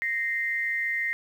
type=tone pair together; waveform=sine; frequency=1855 / 2081 Hz; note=A#6 / C7; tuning=-9 / -10 cents; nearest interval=major second; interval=199 cents; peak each=-28 dBFS; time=0.02-1.13 s; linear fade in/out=0 ms; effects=9-bit